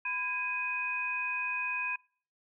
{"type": "tone cluster", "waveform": "sine", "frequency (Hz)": [1002, 1636, 2501], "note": ["B5", "G#6", "D#7"], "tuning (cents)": [25, -26, 8], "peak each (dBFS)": [-39, -39, -32], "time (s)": [0.05, 1.96], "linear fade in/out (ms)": 5, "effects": ["noise-tail reverb RT60 0.5 s tail -25 dB re dry"]}